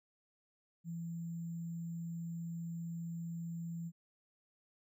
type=tone with sample-and-hold; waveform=sine; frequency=167.6 Hz; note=E3; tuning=29 cents sharp; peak=-39 dBFS; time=0.84-3.92 s; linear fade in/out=50 ms; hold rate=7350 Hz; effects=none